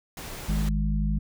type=noise; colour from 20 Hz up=pink; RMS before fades=-38 dBFS; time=0.17-0.69 s; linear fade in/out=2 ms
type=harmonic tone; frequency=51.9 Hz; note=G#1; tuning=in tune; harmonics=1 / 3 / 4; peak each=-24 / -29 / -30 dBFS; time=0.48-1.19 s; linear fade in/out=10 ms
effects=none